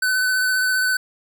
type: tone with vibrato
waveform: square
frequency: 1511 Hz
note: F#6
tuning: 36 cents sharp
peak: -18 dBFS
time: 0.02-0.97 s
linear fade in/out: 5 ms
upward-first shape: triangle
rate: 15 Hz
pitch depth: 22 cents each way
effects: none